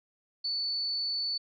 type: tone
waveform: sine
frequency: 4476 Hz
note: C#8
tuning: 16 cents sharp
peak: -29 dBFS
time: 0.44-1.38 s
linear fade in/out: 10 ms
effects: none